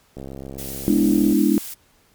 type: click train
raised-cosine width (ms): 2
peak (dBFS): -21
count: 79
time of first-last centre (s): 0.17-1.326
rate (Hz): 67.5
type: noise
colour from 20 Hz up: blue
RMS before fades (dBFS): -33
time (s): 0.58-1.74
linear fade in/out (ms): 5
type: chord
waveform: sine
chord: E dominant seventh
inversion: first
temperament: equal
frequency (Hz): 207.7 / 246.9 / 293.7 / 329.6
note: G#3 / B3 / D4 / E4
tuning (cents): 0 / 0 / 0 / 0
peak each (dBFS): -19 / -22 / -18 / -20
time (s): 0.88-1.58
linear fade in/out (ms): 0
effects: pink hiss -58 dBFS RMS until 2.14 s + MP3 96 kbps